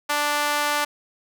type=tone with high-pass filter; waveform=sawtooth; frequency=293.7 Hz; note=D4; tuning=in tune; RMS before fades=-23 dBFS; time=0.09-0.85 s; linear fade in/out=10 ms; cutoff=970 Hz; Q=1.2; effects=none